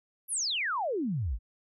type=exponential sweep; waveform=sine; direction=down; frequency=12000 to 46.25 Hz; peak=-28 dBFS; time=0.28-1.39 s; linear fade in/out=50 ms; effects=none